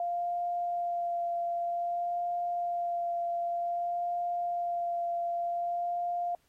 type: tone with vibrato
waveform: sine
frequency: 695 Hz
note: F5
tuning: 9 cents flat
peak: -29 dBFS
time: 0-6.35 s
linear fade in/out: 2 ms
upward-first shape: sine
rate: 0.53 Hz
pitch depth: 13 cents each way
effects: pink hiss -71 dBFS RMS until 6.48 s + AAC 48 kbps